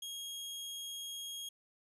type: tone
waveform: sawtooth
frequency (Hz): 3272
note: G#7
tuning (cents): -26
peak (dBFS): -38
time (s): 0.02-1.49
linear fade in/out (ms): 5
effects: resampled to 32000 Hz